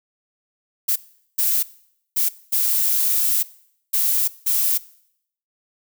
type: noise bursts at uneven times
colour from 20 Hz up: violet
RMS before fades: -19 dBFS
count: 6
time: 0.88-0.96 / 1.38-1.63 / 2.16-2.29 / 2.52-3.43 / 3.93-4.28 / 4.46-4.78 s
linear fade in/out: 10 ms
effects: noise-tail reverb RT60 0.7 s tail -20 dB re dry